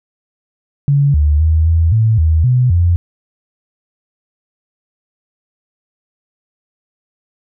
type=tone with pitch steps; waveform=sine; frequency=141.6 / 74.3 / 79.5 / 82.2 / 111.1 / 79.8 / 125.4 / 86.8 Hz; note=C#3 / D2 / D#2 / E2 / A2 / D#2 / B2 / F2; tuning=+37 / +21 / +38 / -4 / +17 / +44 / +27 / -10 cents; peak=-8 dBFS; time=0.88-2.96 s; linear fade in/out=0 ms; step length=260 ms; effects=none